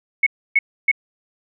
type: tone bursts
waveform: sine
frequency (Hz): 2199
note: C#7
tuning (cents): -14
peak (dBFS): -11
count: 3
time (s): 0.23-0.915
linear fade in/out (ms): 5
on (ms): 35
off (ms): 290
effects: none